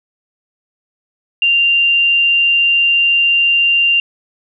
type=tone; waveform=sine; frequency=2783 Hz; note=F7; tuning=7 cents flat; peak=-9 dBFS; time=1.42-4 s; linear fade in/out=2 ms; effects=none